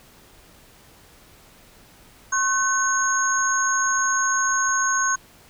sine tone cluster, 1080 / 1514 / 6540 Hz, C#6 / F#6 / G#8, -45 / +39 / -28 cents, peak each -23 dBFS, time 2.32-5.16 s, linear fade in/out 10 ms, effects pink hiss -51 dBFS RMS until 5.49 s

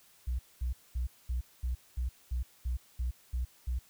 sine tone bursts, 61.74 Hz, B1, in tune, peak -28 dBFS, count 11, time 0.27-3.79 s, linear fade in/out 10 ms, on 120 ms, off 220 ms, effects tanh soft clip ceiling -27 dBFS + white hiss -62 dBFS RMS until 3.89 s

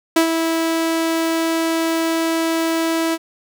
sawtooth tone with ADSR envelope, 327.4 Hz, E4, 12 cents flat, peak -6 dBFS, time 0.16-3.18 s, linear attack 6 ms, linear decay 96 ms, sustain -7 dB, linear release 45 ms, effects none

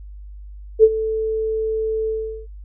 sine tone with ADSR envelope, 440 Hz, A4, in tune, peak -4 dBFS, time 0.79-2.47 s, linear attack 44 ms, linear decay 50 ms, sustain -15 dB, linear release 390 ms, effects added 50 Hz sine -34 dBFS peak until 2.64 s

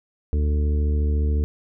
harmonic tone, 74.1 Hz, D2, 16 cents sharp, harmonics 1 / 2 / 3 / 4 / 5 / 6, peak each -18 / -36 / -33 / -36 / -40 / -35 dBFS, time 0.33-1.44 s, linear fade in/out 0 ms, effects none

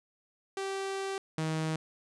sawtooth tone pair in turn, 388.8 / 158.36 Hz, G4 / D#3, -14 / +31 cents, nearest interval octave + major third, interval 1555 cents, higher first, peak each -29 / -26 dBFS, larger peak second, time 0.57-1.18 / 1.38-1.76 s, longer first, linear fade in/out 2 ms, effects resampled to 22050 Hz

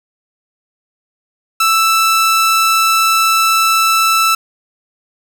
sawtooth tone, 1322 Hz, E6, 5 cents sharp, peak -6 dBFS, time 1.6-4.35 s, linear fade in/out 5 ms, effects none

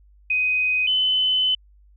sine tone pair in turn, 2506 / 3029 Hz, D#7 / F#7, +12 / +40 cents, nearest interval minor third, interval 328 cents, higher second, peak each -18 / -17 dBFS, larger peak second, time 0.3-0.87 / 0.87-1.55 s, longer second, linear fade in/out 5 ms, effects added 50 Hz sine -50 dBFS peak until 1.96 s

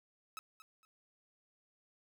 sawtooth tone with echo, 1294 Hz, E6, 32 cents flat, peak -39 dBFS, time 0.37-0.39 s, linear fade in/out 0 ms, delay 230 ms, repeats 2, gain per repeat -12 dB, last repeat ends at 0.85 s, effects none

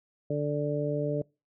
harmonic tone, 146.83 Hz, D3, in tune, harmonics 1 / 2 / 3 / 4, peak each -31 / -34 / -32 / -32 dBFS, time 0.3-1.22 s, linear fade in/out 5 ms, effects noise-tail reverb RT60 0.3 s tail -26 dB re dry

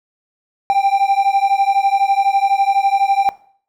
triangle beating tone pair, 784 / 796 Hz, G5 / G5, 0 / +26 cents, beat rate 12 Hz, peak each -13 dBFS, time 0.7-3.29 s, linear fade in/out 0 ms, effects noise-tail reverb RT60 0.5 s tail -18 dB re dry

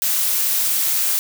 blue noise, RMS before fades -19 dBFS, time 0.02-1.19 s, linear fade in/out 0 ms, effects none

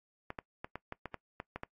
clicks, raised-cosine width 0.5 ms, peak -24 dBFS, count 10, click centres 0.304 / 0.388 / 0.645 / 0.756 / 0.924 / 1.057 / 1.143 / 1.401 / 1.56 / 1.634 s, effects noise-tail reverb RT60 0.1 s tail -21 dB re dry + AAC 32 kbps

